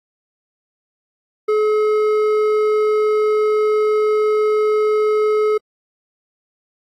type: tone with hard clipping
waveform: sine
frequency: 427 Hz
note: G#4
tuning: 48 cents sharp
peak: -15 dBFS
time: 1.48-5.58 s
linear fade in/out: 10 ms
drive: 8 dB
effects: AAC 64 kbps